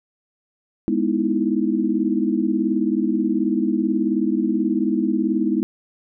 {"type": "chord", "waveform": "sine", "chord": "E major seventh", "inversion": "first", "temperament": "equal", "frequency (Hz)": [207.7, 246.9, 311.1, 329.6], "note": ["G#3", "B3", "D#4", "E4"], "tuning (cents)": [0, 0, 0, 0], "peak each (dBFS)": -23, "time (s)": [0.88, 5.63], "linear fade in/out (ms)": 0, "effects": []}